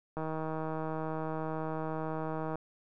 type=click train; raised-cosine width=1 ms; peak=-23 dBFS; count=378; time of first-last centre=0.17-2.556 s; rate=158 Hz; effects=none